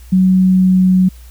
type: tone with pitch glide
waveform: sine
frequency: 186.5 to 185.32 Hz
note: F#3 to F#3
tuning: +14 to +3 cents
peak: -7 dBFS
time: 0.12-1.09 s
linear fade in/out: 10 ms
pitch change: -11 cents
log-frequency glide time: 0.34-0.9 s
effects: added 60 Hz sine -34 dBFS peak until 1.3 s + white hiss -47 dBFS RMS until 1.3 s